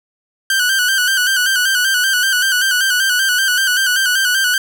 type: tone with vibrato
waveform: sawtooth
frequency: 1522 Hz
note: F#6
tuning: 48 cents sharp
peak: -9 dBFS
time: 0.5-4.58 s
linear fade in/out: 2 ms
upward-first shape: square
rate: 5.2 Hz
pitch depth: 56 cents each way
effects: none